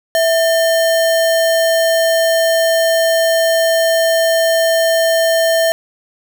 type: tone with sample-and-hold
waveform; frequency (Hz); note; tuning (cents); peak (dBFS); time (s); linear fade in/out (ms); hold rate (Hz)
sine; 657; E5; -6; -10; 0.15-5.72; 0; 2450
effects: none